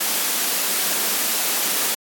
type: high-pass noise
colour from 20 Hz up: white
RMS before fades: -21 dBFS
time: 0-1.95 s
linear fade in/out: 10 ms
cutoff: 180 Hz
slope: 48 dB/octave
effects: AAC 64 kbps